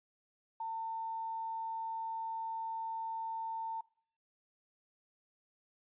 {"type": "tone with quantisation", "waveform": "sine", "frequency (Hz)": 900, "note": "A5", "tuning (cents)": 39, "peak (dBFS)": -36, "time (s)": [0.6, 3.81], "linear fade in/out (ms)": 5, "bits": 11, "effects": ["noise-tail reverb RT60 0.5 s tail -22 dB re dry", "resampled to 8000 Hz"]}